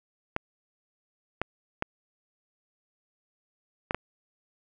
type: clicks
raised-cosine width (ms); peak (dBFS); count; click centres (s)
0.5; -12; 5; 0.364 / 1.416 / 1.824 / 3.909 / 3.946
effects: none